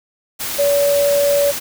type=tone in noise; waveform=sine; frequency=570 Hz; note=C#5; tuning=48 cents sharp; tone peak=-12 dBFS; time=0.58-1.52 s; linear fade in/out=20 ms; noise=white; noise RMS=-24 dBFS; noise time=0.39-1.6 s; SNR=+9 dB; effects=none